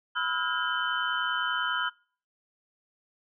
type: tone cluster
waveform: sine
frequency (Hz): 993 / 1297 / 1427 / 1612 / 3055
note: B5 / E6 / F6 / G6 / G7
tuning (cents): +9 / -28 / +37 / +48 / -45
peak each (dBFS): -35 / -33 / -29 / -35 / -34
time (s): 0.15-1.9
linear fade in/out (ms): 20
effects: noise-tail reverb RT60 0.5 s tail -26 dB re dry